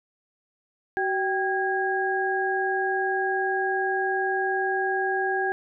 sine tone cluster, 377.4 / 780 / 1640 Hz, F#4 / G5 / G#6, +34 / -9 / -22 cents, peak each -27 dBFS, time 0.97-5.52 s, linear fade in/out 0 ms, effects none

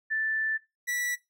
sine / 45% pulse tone pair in turn, 1762 / 1952.2 Hz, A6 / B6, +2 / -21 cents, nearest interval major second, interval 177 cents, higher second, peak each -26 / -28 dBFS, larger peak first, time 0.1-0.58 / 0.87-1.16 s, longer first, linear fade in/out 20 ms, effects noise-tail reverb RT60 0.2 s tail -17 dB re dry

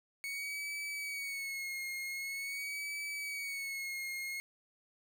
40% pulse tone with vibrato, 2218 Hz, C#7, in tune, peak -37 dBFS, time 0.24-4.4 s, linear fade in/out 0 ms, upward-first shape sine, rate 0.45 Hz, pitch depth 60 cents each way, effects none

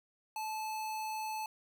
square tone, 869 Hz, A5, 22 cents flat, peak -37 dBFS, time 0.36-1.46 s, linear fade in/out 2 ms, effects none

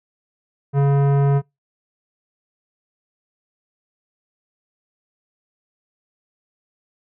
sine tone with tanh clipping, 140.2 Hz, C#3, 20 cents sharp, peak -15 dBFS, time 0.73-1.42 s, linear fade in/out 50 ms, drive 16 dB, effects noise-tail reverb RT60 0.2 s tail -26 dB re dry

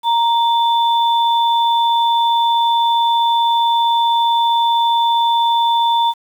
sine tone pair together, 932.3 / 3520 Hz, A#5 / A7, 0 / 0 cents, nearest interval octave + major seventh, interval 2300 cents, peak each -12 / -21 dBFS, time 0.03-6.14 s, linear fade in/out 50 ms, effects 7-bit

